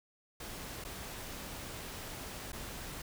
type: noise with dropouts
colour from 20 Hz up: pink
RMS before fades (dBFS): -44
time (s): 0.4-3.02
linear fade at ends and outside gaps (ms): 5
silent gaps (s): 0.841-0.848 / 2.52-2.529
effects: none